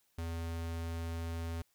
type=tone; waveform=square; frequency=83.1 Hz; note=E2; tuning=15 cents sharp; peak=-37 dBFS; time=0.18-1.62 s; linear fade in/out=5 ms; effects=white hiss -74 dBFS RMS until 1.74 s